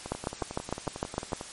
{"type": "two click trains", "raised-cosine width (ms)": 1, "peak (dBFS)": [-22, -14], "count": [16, 9], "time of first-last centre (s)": [[0.06, 1.411], [0.12, 1.332]], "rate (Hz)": [11.1, 6.6], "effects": ["white hiss -44 dBFS RMS until 1.52 s", "MP3 48 kbps"]}